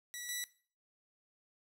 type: tone pair in turn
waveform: 10% pulse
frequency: 1947 / 1959.4 Hz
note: B6 / B6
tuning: -25 / -14 cents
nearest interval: unison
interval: 11 cents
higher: second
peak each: -33 / -28 dBFS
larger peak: second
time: 0.14-0.29 / 0.29-0.44 s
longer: neither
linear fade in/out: 0 ms
effects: noise-tail reverb RT60 0.4 s tail -17 dB re dry